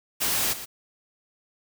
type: noise with echo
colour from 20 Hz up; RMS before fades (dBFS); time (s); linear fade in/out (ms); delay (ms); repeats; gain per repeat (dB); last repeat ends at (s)
white; -25; 0.2-0.54; 20; 120; 1; -12; 0.66
effects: none